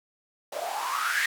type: noise with band-pass filter sweep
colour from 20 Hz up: blue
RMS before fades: -29 dBFS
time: 0.52-1.26 s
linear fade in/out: 5 ms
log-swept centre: 560 to 1900 Hz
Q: 9
effects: none